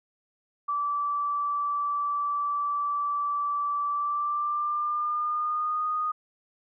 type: tone with pitch glide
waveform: sine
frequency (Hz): 1160 to 1236.1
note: D6 to D#6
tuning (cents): -22 to -12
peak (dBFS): -25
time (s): 0.68-6.12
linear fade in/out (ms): 10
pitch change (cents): +110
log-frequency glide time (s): 3.89-5.86
effects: none